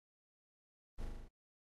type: noise with echo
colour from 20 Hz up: brown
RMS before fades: -43 dBFS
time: 0.98-1.05 s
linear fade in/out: 10 ms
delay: 39 ms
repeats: 6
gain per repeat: -2 dB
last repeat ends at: 1.284 s
effects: AAC 32 kbps